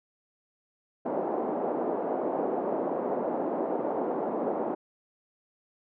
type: band-pass noise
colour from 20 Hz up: white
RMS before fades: -30 dBFS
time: 1.05-4.75 s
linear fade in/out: 10 ms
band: 240 to 730 Hz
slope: 24 dB/octave
effects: none